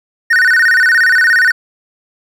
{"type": "tone with vibrato", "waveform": "triangle", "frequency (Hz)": 1661.2, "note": "G#6", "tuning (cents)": 0, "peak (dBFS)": -5, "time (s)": [0.3, 1.52], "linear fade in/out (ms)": 10, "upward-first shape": "square", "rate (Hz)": 17, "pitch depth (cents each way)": 180, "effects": []}